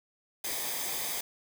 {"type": "noise with comb filter", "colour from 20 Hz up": "white", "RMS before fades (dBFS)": -34, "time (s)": [0.44, 1.21], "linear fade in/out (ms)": 5, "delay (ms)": 0.71, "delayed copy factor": -0.6, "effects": []}